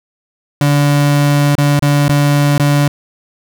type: tone with dropouts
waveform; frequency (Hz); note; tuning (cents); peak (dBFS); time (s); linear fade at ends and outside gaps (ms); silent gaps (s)
35% pulse; 144.5; D3; -28; -7; 0.61-2.88; 2; 1.553-1.581 / 1.794-1.823 / 2.082-2.093 / 2.58-2.597
effects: none